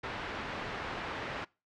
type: low-pass noise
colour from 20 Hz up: white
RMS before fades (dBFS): -39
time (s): 0.03-1.45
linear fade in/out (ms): 10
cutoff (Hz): 1800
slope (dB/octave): 12
effects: noise-tail reverb RT60 0.3 s tail -24 dB re dry + low-pass 5000 Hz 12 dB/octave